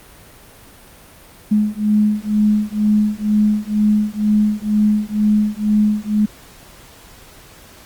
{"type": "beating tone pair", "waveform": "sine", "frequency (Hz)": [210, 212.1], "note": ["G#3", "G#3"], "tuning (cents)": [19, 37], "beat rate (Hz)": 2.1, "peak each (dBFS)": -16, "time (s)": [1.51, 6.26], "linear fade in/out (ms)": 10, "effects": ["pink hiss -43 dBFS RMS until 7.85 s", "Opus 32 kbps"]}